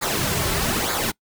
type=noise with flanger; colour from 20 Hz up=pink; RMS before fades=-23 dBFS; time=0.01-1.12 s; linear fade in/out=20 ms; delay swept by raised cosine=0.34 to 4.24 ms; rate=1.1 Hz; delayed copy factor=-0.7; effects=noise-tail reverb RT60 0.1 s tail -24 dB re dry